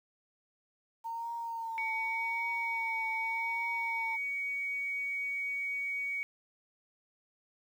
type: tone with vibrato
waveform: sine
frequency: 912 Hz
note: A#5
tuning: 38 cents flat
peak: -35 dBFS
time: 1.04-4.17 s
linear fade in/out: 20 ms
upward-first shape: triangle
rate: 0.85 Hz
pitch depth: 44 cents each way
type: tone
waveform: sine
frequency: 2248 Hz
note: C#7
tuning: 24 cents sharp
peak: -32 dBFS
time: 1.78-6.23 s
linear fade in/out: 0 ms
effects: tanh soft clip ceiling -24 dBFS + 10-bit